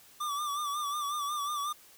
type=tone with vibrato; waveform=square; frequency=1172 Hz; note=D6; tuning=4 cents flat; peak=-32 dBFS; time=0.2-1.73 s; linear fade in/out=10 ms; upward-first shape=sine; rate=5.5 Hz; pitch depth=61 cents each way; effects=white hiss -57 dBFS RMS until 1.97 s